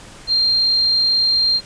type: tone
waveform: sine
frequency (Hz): 4186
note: C8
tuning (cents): 0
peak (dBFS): -13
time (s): 0.27-1.61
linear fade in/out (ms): 50
effects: pink hiss -40 dBFS RMS until 1.65 s + resampled to 22050 Hz